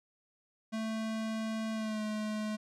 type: tone with pitch glide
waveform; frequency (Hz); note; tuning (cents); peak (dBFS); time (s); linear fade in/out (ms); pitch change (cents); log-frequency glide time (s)
square; 221 to 214; A3 to A3; +8 to -48; -34; 0.72-2.57; 20; -56; 1.73-2.02
effects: low-pass 8000 Hz 12 dB/octave